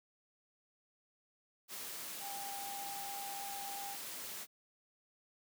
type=tone in noise; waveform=sine; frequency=798 Hz; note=G5; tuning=31 cents sharp; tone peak=-44 dBFS; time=2.2-3.97 s; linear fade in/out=50 ms; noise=white; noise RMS=-45 dBFS; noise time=1.68-4.47 s; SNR=-2 dB; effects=high-pass 150 Hz 12 dB/octave